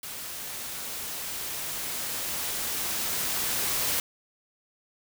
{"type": "noise with level ramp", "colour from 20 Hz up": "white", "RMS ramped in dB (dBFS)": [-38, -27], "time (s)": [0.03, 4], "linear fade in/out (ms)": 2, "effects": []}